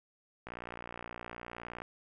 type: click train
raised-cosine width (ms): 0.5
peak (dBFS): -27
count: 81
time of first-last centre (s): 0.47-1.819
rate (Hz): 59.3
effects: none